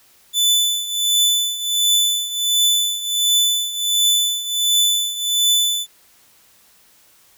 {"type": "tone with tremolo", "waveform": "sawtooth", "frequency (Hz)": 3499, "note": "A7", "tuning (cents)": -10, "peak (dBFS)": -9, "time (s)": [0.33, 5.87], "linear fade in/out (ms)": 50, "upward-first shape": "triangle", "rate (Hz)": 1.4, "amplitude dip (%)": 80, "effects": ["white hiss -53 dBFS RMS until 7.37 s"]}